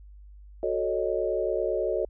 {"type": "chord", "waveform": "sine", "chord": "D# half-diminished seventh", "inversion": "first", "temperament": "equal", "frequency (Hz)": [370, 440, 554.4, 622.3], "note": ["F#4", "A4", "C#5", "D#5"], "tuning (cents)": [0, 0, 0, 0], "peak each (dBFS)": -30, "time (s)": [0.63, 2.05], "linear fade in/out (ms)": 2, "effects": ["added 50 Hz sine -45 dBFS peak until 2.09 s"]}